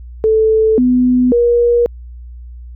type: tone with pitch steps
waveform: sine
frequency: 439 / 250.2 / 476.5 Hz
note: A4 / B3 / A#4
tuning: -4 / +23 / +38 cents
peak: -8 dBFS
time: 0.24-1.86 s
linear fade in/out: 0 ms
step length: 540 ms
effects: added 60 Hz sine -29 dBFS peak until 2.75 s